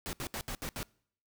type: noise bursts at uneven times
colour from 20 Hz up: pink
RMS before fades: -38 dBFS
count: 6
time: 0.06-0.13 / 0.2-0.27 / 0.34-0.41 / 0.48-0.55 / 0.62-0.69 / 0.76-0.83 s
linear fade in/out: 0 ms
effects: noise-tail reverb RT60 0.6 s tail -25 dB re dry